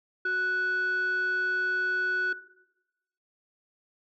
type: tone pair together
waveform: sine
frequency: 368.6 / 1480 Hz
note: F#4 / F#6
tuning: -7 / 0 cents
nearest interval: 2 octaves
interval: 2407 cents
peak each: -33 / -24 dBFS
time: 0.25-2.33 s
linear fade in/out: 5 ms
effects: noise-tail reverb RT60 0.9 s tail -17 dB re dry + tanh soft clip ceiling -23 dBFS